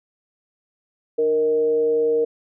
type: tone with frequency modulation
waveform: sine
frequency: 465.7 Hz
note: A#4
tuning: 2 cents flat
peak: -16 dBFS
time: 1.18-2.25 s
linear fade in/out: 10 ms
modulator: 164 Hz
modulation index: 0.32
effects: none